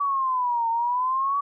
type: exponential two-way sweep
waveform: sine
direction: down then up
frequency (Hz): 1144 to 909 to 1144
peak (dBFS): -21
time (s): 0-1.41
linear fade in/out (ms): 10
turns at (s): 0.69
effects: none